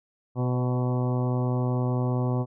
harmonic tone with a mistuned harmonic, 124.7 Hz, B2, 17 cents sharp, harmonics 1 / 2 / 3 / 4 / 5 / 6 / 7 / 8 / 9, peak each -24 / -30 / -34 / -36 / -38 / -40 / -41 / -42 / -43 dBFS, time 0.35-2.46 s, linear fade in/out 50 ms, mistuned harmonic 4, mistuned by +21 cents, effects none

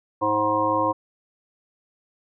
harmonic tone, 105.9 Hz, G#2, 34 cents sharp, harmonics 1 / 3 / 5 / 7 / 9 / 10, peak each -36 / -27 / -25 / -31 / -24 / -24 dBFS, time 0.21-0.93 s, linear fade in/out 20 ms, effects none

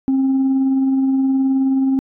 sine tone with tremolo, 267 Hz, C4, 35 cents sharp, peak -10 dBFS, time 0.08-1.99 s, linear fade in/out 0 ms, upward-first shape triangle, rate 19 Hz, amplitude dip 30%, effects tanh soft clip ceiling -11 dBFS

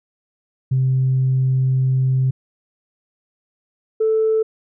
sine tone pair in turn, 130.81 / 440 Hz, C3 / A4, 0 / 0 cents, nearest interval octave + major sixth, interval 2100 cents, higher second, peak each -13 dBFS, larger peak neither, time 0.71-2.31 / 4-4.43 s, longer first, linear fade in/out 10 ms, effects tanh soft clip ceiling -10 dBFS

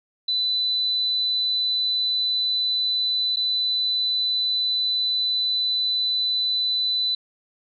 sine tone with dropouts, 3997 Hz, B7, 20 cents sharp, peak -20 dBFS, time 0.28-7.15 s, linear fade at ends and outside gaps 5 ms, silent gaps 3.36-3.368 s, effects none

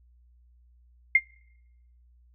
sine tone with exponential decay, 2116 Hz, C7, 19 cents sharp, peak -11 dBFS, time 1.15-1.22 s, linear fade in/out 5 ms, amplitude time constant 15 ms, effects noise-tail reverb RT60 0.9 s tail -26 dB re dry + added 60 Hz sine -56 dBFS peak until 2.34 s

